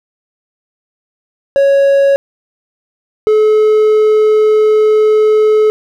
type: tone pair in turn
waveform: triangle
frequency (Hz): 554.4 / 429.7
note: C#5 / A4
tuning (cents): 0 / -41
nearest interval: major third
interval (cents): 441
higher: first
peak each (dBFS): -4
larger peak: neither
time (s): 1.56-2.16 / 3.27-5.7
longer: second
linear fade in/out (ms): 0
effects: none